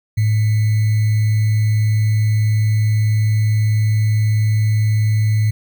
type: tone with sample-and-hold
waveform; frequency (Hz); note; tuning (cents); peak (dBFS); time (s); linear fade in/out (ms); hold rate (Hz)
sine; 107.7; A2; -37; -12; 0.17-5.51; 10; 2100
effects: none